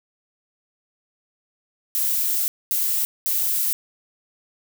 violet noise bursts at uneven times, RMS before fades -22 dBFS, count 3, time 1.95-2.48 / 2.71-3.05 / 3.26-3.73 s, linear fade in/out 0 ms, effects none

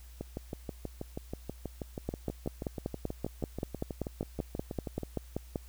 two click trains, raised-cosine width 2 ms, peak -19 / -23 dBFS, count 19 / 31, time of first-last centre 2.09-5.558 / 0.21-5.033 s, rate 5.19 / 6.22 Hz, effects added 60 Hz sine -48 dBFS peak until 5.68 s + white hiss -60 dBFS RMS until 5.68 s

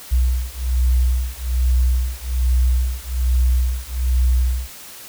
sine beating tone pair, 61.74 / 62.94 Hz, B1 / B1, 0 / +33 cents, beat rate 1.2 Hz, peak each -18 dBFS, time 0.11-4.68 s, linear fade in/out 20 ms, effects white hiss -38 dBFS RMS until 5.08 s

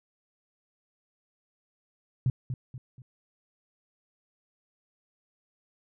sine tone with echo, 126.8 Hz, B2, 46 cents sharp, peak -21 dBFS, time 2.26-2.3 s, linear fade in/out 2 ms, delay 240 ms, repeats 3, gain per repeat -8 dB, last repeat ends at 3.02 s, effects none

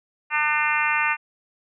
harmonic tone, 300 Hz, D4, 37 cents sharp, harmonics 3 / 4 / 5 / 6 / 7 / 8 / 9, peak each -27 / -27 / -27 / -27 / -27 / -27 / -27 dBFS, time 0.3-1.17 s, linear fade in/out 50 ms, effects none

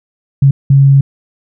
sine tone bursts at uneven times, 137.8 Hz, C#3, 10 cents flat, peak -3 dBFS, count 2, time 0.42-0.51 / 0.7-1.01 s, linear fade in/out 5 ms, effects none

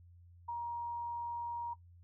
sine tone, 945 Hz, A#5, 23 cents sharp, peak -36 dBFS, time 0.48-1.74 s, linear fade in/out 10 ms, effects noise-tail reverb RT60 0.1 s tail -18 dB re dry + added 87 Hz sine -56 dBFS peak until 2.03 s

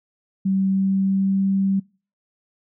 sine tone with pitch glide, 192.4 to 194.3 Hz, G3 to G3, -32 to -15 cents, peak -17 dBFS, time 0.45-1.8 s, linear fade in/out 10 ms, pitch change +17 cents, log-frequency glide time 0.68-1.44 s, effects noise-tail reverb RT60 0.4 s tail -26 dB re dry

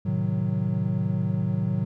triangle chord, A diminished seventh, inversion none, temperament equal, 110 / 130.81 / 155.56 / 185 Hz, A2 / C3 / Eb3 / Gb3, 0 / 0 / 0 / 0 cents, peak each -26 / -28 / -27 / -25 dBFS, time 0.05-1.85 s, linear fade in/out 10 ms, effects none

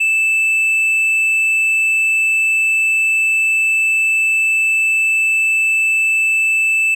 sine tone with hard clipping, 2637 Hz, E7, in tune, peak -13 dBFS, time 0-6.95 s, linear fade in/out 10 ms, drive 3 dB, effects none

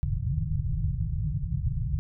white low-pass noise, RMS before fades -28 dBFS, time 0.03-1.99 s, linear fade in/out 0 ms, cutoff 160 Hz, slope 96 dB/octave, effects none

